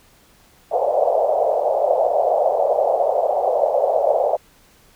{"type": "band-pass noise", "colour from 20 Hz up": "white", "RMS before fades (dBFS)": -18, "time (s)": [0.71, 4.37], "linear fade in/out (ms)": 20, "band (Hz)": [520, 710], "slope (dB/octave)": 48, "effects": ["pink hiss -53 dBFS RMS until 4.95 s"]}